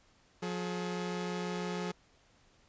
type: tone pair together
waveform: sawtooth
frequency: 178.7 / 423.7 Hz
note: F3 / G#4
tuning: +40 / +35 cents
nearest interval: octave + minor third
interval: 1495 cents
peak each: -32 / -35 dBFS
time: 0.42-1.92 s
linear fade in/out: 10 ms
effects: pink hiss -66 dBFS RMS until 2.68 s + resampled to 16000 Hz